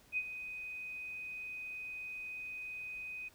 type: tone with ADSR envelope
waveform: sine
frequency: 2503 Hz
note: D#7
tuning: 10 cents sharp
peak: -30 dBFS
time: 0.12-3.29 s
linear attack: 53 ms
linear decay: 51 ms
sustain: -11 dB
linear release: 13 ms
effects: pink hiss -64 dBFS RMS until 3.34 s